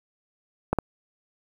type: clicks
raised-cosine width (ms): 1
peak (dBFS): -8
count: 2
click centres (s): 0.73 / 0.787
effects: 7-bit